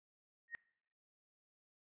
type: tone with exponential growth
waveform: sine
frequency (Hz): 1864.7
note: A#6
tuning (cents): 0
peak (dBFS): -37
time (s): 0.48-0.55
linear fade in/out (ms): 0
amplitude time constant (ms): 15
effects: noise-tail reverb RT60 0.7 s tail -22 dB re dry + resampled to 8000 Hz